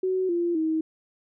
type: tone with pitch steps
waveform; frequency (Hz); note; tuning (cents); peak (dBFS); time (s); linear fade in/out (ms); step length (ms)
sine; 373.6 / 344.6 / 317.8; F#4 / F4 / D#4; +17 / -23 / +37; -22; 0.03-0.81; 5; 260
effects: none